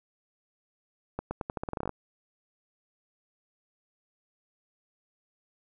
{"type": "accelerating click train", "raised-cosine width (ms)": 1, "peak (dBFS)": -18, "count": 14, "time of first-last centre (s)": [1.19, 1.893], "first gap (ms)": 120, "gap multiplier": 0.85, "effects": []}